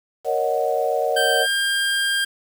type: chord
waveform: sine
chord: D# minor seventh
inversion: second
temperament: equal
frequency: 466.2 / 554.4 / 622.3 / 740 Hz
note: A#4 / C#5 / D#5 / F#5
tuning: 0 / 0 / 0 / 0 cents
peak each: -24 dBFS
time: 0.24-1.47 s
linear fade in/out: 50 ms
type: tone with pitch glide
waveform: 25% pulse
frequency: 1568 to 1601.9 Hz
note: G6 to G6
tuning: 0 to +37 cents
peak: -15 dBFS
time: 1.16-2.25 s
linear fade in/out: 10 ms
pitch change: +37 cents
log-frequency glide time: 1.4-1.46 s
effects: 7-bit